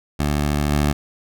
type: tone with level steps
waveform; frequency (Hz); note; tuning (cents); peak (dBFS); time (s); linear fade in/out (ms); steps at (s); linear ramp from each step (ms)
15% pulse; 73.42; D2; 0; -12 / -10; 0.19-0.93; 10; 0.7; 20
effects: none